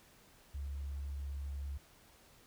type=tone with vibrato; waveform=sine; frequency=70 Hz; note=C#2; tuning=18 cents sharp; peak=-38 dBFS; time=0.54-1.78 s; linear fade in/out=10 ms; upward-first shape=triangle; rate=17 Hz; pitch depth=12 cents each way; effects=pink hiss -63 dBFS RMS until 2.46 s